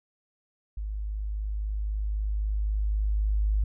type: tone with level ramp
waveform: sine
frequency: 51.91 Hz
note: G#1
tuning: in tune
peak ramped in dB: -30 to -21 dBFS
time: 0.77-3.64 s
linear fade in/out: 5 ms
effects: none